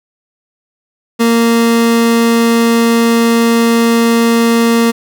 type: tone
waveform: 30% pulse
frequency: 231.5 Hz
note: A#3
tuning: 12 cents flat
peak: -5 dBFS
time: 1.19-4.92 s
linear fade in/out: 20 ms
effects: none